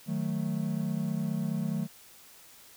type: chord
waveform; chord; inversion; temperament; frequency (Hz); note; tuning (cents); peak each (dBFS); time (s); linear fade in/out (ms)
triangle; D# diminished; none; equal; 155.56 / 185 / 220; D#3 / F#3 / A3; 0 / 0 / 0; -31; 0.06-1.88; 50
effects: white hiss -54 dBFS RMS until 2.76 s